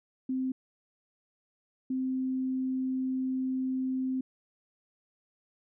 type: tone pair in turn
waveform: sine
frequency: 260 / 260 Hz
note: C4 / C4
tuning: -11 / -11 cents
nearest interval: unison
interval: 0 cents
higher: neither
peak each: -28 dBFS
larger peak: neither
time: 0.29-0.52 / 1.9-4.21 s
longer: second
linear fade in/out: 5 ms
effects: none